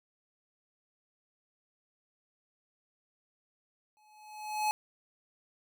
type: tone with exponential growth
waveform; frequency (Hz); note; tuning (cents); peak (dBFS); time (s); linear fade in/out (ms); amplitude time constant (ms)
square; 851; G#5; +42; -26; 3.97-4.71; 0; 160
effects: none